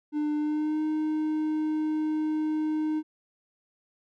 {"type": "tone with pitch glide", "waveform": "triangle", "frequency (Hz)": [299.3, 309.1], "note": ["D4", "D#4"], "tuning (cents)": [33, -11], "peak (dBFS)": -23, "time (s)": [0.12, 3.03], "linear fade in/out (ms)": 50, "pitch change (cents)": 56, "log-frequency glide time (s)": [0.37, 0.82], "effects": []}